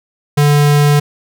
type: tone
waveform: square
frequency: 146.1 Hz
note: D3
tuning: 9 cents flat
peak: -8 dBFS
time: 0.37-1 s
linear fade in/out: 10 ms
effects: none